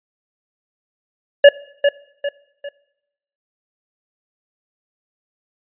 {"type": "tone with echo", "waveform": "square", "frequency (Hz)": 570, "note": "C#5", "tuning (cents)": 48, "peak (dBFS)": -3, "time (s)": [1.44, 1.49], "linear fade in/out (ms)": 5, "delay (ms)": 400, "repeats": 3, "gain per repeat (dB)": -8, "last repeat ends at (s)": 2.69, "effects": ["noise-tail reverb RT60 0.8 s tail -21 dB re dry", "resampled to 8000 Hz"]}